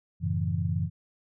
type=chord; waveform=sine; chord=F# minor seventh; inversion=none; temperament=equal; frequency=92.5 / 110 / 138.59 / 164.81 Hz; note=F#2 / A2 / C#3 / E3; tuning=0 / 0 / 0 / 0 cents; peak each=-29 / -33 / -33 / -30 dBFS; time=0.2-0.9 s; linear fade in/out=50 ms; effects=none